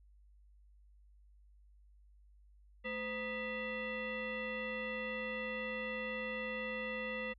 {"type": "tone with frequency modulation", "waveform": "sine", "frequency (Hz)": 1242, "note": "D#6", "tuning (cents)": -3, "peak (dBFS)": -37, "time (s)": [2.84, 7.34], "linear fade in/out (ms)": 20, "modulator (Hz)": 730, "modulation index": 2, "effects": ["added 50 Hz sine -60 dBFS peak until 7.38 s"]}